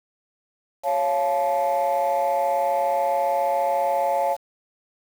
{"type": "chord", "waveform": "sine", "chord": "Db augmented", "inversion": "none", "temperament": "just", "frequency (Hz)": [554.4, 693, 866.2], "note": ["Db5", "F5", "A5"], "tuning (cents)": [0, -14, -27], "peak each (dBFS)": -22, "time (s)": [0.83, 4.37], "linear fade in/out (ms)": 50, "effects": ["tanh soft clip ceiling -15 dBFS", "7-bit"]}